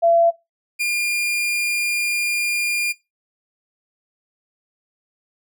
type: tone pair in turn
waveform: sine / 40% pulse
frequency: 676 / 2409 Hz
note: E5 / D7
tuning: +43 / +43 cents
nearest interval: octave + minor seventh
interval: 2200 cents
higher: second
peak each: -12 / -18 dBFS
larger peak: first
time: 0.02-0.31 / 0.79-2.93 s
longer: second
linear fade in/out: 20 ms
effects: noise-tail reverb RT60 0.2 s tail -18 dB re dry